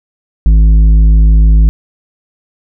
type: tone with tanh clipping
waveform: sine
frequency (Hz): 53.2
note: G#1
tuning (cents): +42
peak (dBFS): -4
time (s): 0.46-1.69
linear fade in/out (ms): 0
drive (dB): 8
effects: none